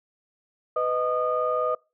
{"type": "tone cluster", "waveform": "sine", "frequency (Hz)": [499.7, 624, 1226], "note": ["B4", "D#5", "D#6"], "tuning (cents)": [20, 5, -26], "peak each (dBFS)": -26, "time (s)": [0.76, 1.75], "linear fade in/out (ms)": 5, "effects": ["noise-tail reverb RT60 0.3 s tail -26 dB re dry", "tanh soft clip ceiling -12 dBFS"]}